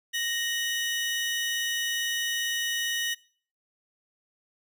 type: tone pair together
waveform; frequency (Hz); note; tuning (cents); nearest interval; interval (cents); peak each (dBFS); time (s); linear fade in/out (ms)
30% pulse; 1864.7 / 2960; A#6 / F#7; 0 / 0; minor sixth; 800; -27; 0.13-3.15; 20
effects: noise-tail reverb RT60 0.5 s tail -23 dB re dry